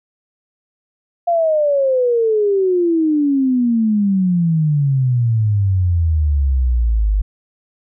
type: exponential sweep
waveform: sine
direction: down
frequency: 698 to 48.78 Hz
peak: -12 dBFS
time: 1.27-7.22 s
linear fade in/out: 10 ms
effects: none